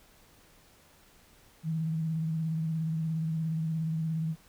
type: tone with vibrato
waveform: sine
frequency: 160.4 Hz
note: E3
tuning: 47 cents flat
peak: -28 dBFS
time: 1.63-4.36 s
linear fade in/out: 50 ms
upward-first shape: sine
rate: 17 Hz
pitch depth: 37 cents each way
effects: pink hiss -60 dBFS RMS until 4.48 s